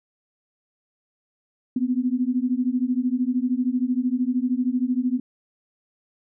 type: beating tone pair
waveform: sine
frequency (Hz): 244.7 / 257.7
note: B3 / C4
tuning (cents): -16 / -26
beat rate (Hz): 13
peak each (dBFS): -23 / -23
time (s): 1.76-5.2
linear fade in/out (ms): 5
effects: none